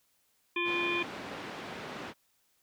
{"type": "harmonic tone", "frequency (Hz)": 347.9, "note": "F4", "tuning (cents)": -7, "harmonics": [1, 3, 5, 7, 9, 10], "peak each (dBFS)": [-34, -37, -43, -31, -43, -43], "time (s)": [0.56, 1.03], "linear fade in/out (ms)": 5}
{"type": "band-pass noise", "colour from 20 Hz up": "pink", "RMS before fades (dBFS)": -42, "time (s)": [0.64, 2.14], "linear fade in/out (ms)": 50, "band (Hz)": [200, 3000], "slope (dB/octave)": 12}
{"effects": ["white hiss -72 dBFS RMS until 2.62 s"]}